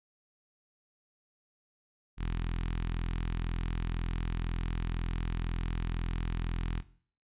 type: tone with notch filter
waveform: sawtooth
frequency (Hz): 42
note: E1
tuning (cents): +33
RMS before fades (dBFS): -33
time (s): 2.17-6.83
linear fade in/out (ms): 50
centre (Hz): 570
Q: 0.72
effects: noise-tail reverb RT60 0.5 s tail -17 dB re dry + resampled to 8000 Hz